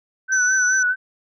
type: tone with vibrato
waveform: sine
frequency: 1509 Hz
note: F#6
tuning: 34 cents sharp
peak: -16 dBFS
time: 0.28-0.96 s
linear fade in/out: 50 ms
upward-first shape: sine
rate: 4.7 Hz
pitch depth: 48 cents each way
type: tone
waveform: sine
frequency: 5970 Hz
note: F#8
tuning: 15 cents sharp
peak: -21 dBFS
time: 0.32-0.83 s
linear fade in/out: 5 ms
effects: none